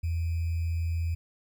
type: tone with sample-and-hold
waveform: sine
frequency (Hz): 83.3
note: E2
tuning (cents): +19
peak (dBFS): -26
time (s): 0.03-1.15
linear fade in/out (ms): 10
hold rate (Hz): 2450
effects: none